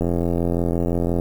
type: click train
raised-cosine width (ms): 2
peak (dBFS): -9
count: 103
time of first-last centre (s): 0.01-1.199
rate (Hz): 85.8
effects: 7-bit